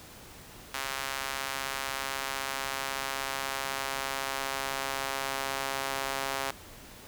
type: tone with high-pass filter sweep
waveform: sawtooth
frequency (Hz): 136.1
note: C#3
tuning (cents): -31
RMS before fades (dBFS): -34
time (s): 0.74-6.51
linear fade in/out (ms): 0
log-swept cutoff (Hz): 1200 to 730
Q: 0.84
effects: pink hiss -49 dBFS RMS until 7.07 s